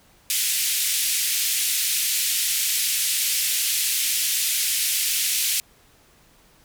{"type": "band-pass noise", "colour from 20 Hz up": "white", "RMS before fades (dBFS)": -23, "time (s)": [0.3, 5.6], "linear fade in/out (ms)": 0, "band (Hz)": [2200, 14000], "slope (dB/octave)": 24, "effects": ["pink hiss -56 dBFS RMS until 6.64 s"]}